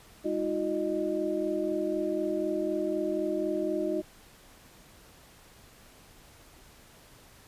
sine tone cluster, 204.5 / 317.8 / 361.8 / 614 Hz, G#3 / D#4 / F#4 / D#5, -26 / +37 / -39 / -23 cents, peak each -40 / -31 / -31 / -33 dBFS, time 0.24-4.02 s, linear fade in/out 20 ms, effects pink hiss -55 dBFS RMS until 7.47 s + resampled to 32000 Hz

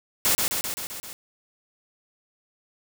white noise with echo, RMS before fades -21 dBFS, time 0.25-0.35 s, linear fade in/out 0 ms, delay 130 ms, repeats 6, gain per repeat -3 dB, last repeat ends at 1.13 s, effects none

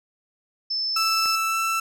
sine tone, 5270 Hz, E8, 1 cent flat, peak -23 dBFS, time 0.7-1.36 s, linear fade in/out 10 ms
30% pulse tone with pitch glide, 1322 to 1331.2 Hz, E6 to E6, +5 to +17 cents, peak -19 dBFS, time 0.96-1.8 s, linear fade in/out 5 ms, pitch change +12 cents, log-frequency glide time 1.48-1.57 s
click, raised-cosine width 0.5 ms, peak -22 dBFS, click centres 1.258 s
effects none

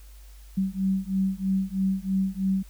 sine beating tone pair, 190 / 193.1 Hz, F#3 / G3, +46 / -26 cents, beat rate 3.1 Hz, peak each -26 dBFS, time 0.57-2.63 s, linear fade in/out 10 ms, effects added 50 Hz sine -44 dBFS peak until 2.69 s + white hiss -57 dBFS RMS until 2.69 s

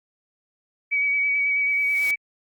sine tone with vibrato, 2271 Hz, C#7, 41 cents sharp, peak -19 dBFS, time 0.91-2.16 s, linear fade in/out 20 ms, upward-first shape sine, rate 9.2 Hz, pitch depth 19 cents each way
white noise with exponential growth, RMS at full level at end -34 dBFS, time 1.51-2.11 s, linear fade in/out 2 ms, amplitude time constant 130 ms
effects Opus 48 kbps

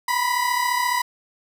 30% pulse tone pair together, 967 / 1001.5 Hz, B5 / B5, -37 / +24 cents, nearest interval minor second, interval 61 cents, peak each -20 / -20 dBFS, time 0.08-1.02 s, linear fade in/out 5 ms, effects none

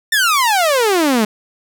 sawtooth exponential sweep, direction down, 1827 to 205.8 Hz, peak -8 dBFS, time 0.12-1.25 s, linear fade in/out 5 ms, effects none

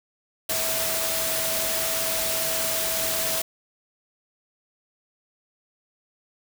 sine tone in noise, 651 Hz, E5, 22 cents flat, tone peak -32 dBFS, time 0.49-3.42 s, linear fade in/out 5 ms, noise white, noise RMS -26 dBFS, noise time 0.49-3.42 s, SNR -9 dB, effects none

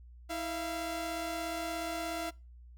sawtooth tone pair together, 324.3 / 685.5 Hz, E4 / F5, -28 / -32 cents, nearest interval octave + minor second, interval 1296 cents, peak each -35 / -33 dBFS, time 0.29-2.31 s, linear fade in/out 20 ms, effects noise-tail reverb RT60 0.3 s tail -24 dB re dry + added 60 Hz sine -50 dBFS peak until 2.77 s

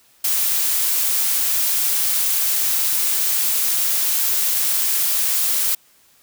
blue noise, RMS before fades -19 dBFS, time 0.24-5.75 s, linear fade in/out 5 ms, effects white hiss -55 dBFS RMS until 6.22 s

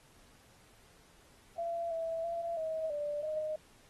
sine tone with pitch steps, 678 / 657 / 677 / 638 / 588 / 618 Hz, E5 / E5 / E5 / D#5 / D5 / D#5, +49 / -6 / +46 / +43 / +2 / -12 cents, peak -33 dBFS, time 1.58-3.56 s, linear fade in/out 5 ms, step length 330 ms, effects pink hiss -63 dBFS RMS until 3.89 s + AAC 32 kbps

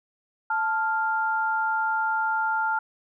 sine tone pair together, 880 / 1395.3 Hz, A5 / F6, 0 / -2 cents, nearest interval minor sixth, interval 798 cents, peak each -25 dBFS, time 0.5-2.79 s, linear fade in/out 5 ms, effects none

